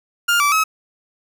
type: tone with pitch steps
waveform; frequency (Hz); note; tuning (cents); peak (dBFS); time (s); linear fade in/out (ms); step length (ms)
30% pulse; 1406 / 1159 / 1283; F6 / D6 / E6; +11 / -23 / -47; -11; 0.28-0.64; 10; 120
effects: none